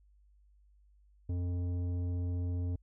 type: tone with tanh clipping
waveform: sine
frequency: 88.5 Hz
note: F2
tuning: 23 cents sharp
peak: -33 dBFS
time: 1.29-2.76 s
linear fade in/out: 5 ms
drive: 11 dB
effects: added 50 Hz sine -61 dBFS peak until 2.82 s